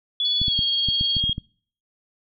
sine tone with pitch glide, 3415 to 3259 Hz, G#7 to G#7, +48 to -33 cents, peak -20 dBFS, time 0.2-1.33 s, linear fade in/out 2 ms, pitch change -81 cents, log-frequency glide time 0.45-0.56 s
sine tone with tremolo, 4435 Hz, C#8, in tune, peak -24 dBFS, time 0.25-1.2 s, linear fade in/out 2 ms, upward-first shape sine, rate 19 Hz, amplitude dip 60%
clicks, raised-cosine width 5 ms, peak -16 dBFS, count 9, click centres 0.416 / 0.482 / 0.591 / 0.887 / 1.011 / 1.167 / 1.24 / 1.295 / 1.381 s
effects noise-tail reverb RT60 0.5 s tail -26 dB re dry

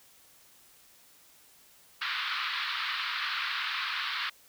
pink band-pass noise, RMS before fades -33 dBFS, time 2.01-4.3 s, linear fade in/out 10 ms, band 1100 to 4400 Hz, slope 48 dB/octave, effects white hiss -59 dBFS RMS until 4.48 s

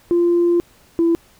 sine tone pair in turn, 345.8 / 335 Hz, F4 / E4, -17 / +28 cents, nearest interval minor second, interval 55 cents, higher first, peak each -11 dBFS, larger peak neither, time 0.11-0.6 / 0.99-1.15 s, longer first, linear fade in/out 0 ms, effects tanh soft clip ceiling -9 dBFS + pink hiss -52 dBFS RMS until 1.39 s

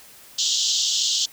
pink band-pass noise, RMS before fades -22 dBFS, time 0.38-1.26 s, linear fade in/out 10 ms, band 3000 to 7400 Hz, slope 96 dB/octave, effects white hiss -47 dBFS RMS until 1.32 s

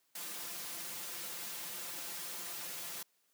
white noise with comb filter, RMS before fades -43 dBFS, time 0.15-3.03 s, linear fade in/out 5 ms, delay 5.8 ms, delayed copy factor +0.75, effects white hiss -75 dBFS RMS until 3.33 s + high-pass 150 Hz 12 dB/octave

